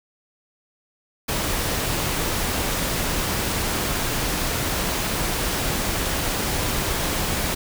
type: noise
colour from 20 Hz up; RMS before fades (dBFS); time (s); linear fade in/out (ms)
pink; -24; 1.28-7.55; 10
effects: none